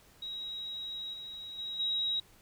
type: tone with level steps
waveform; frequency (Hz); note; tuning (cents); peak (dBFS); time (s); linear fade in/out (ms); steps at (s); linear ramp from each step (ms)
sine; 3828; A#7; +45; -37 / -41 / -36 / -29; 0.22-2.2; 5; 1.13 / 1.58 / 1.79; 10
effects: pink hiss -61 dBFS RMS until 2.41 s